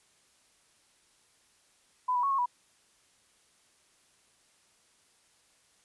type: tone with pitch steps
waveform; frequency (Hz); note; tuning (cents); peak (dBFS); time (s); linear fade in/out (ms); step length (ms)
sine; 1002 / 979 / 1107 / 1088 / 978; B5 / B5 / C#6 / C#6 / B5; +25 / -15 / -3 / -33 / -17; -25; 2.08-2.46; 10; 76
effects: white hiss -66 dBFS RMS until 5.84 s + resampled to 24000 Hz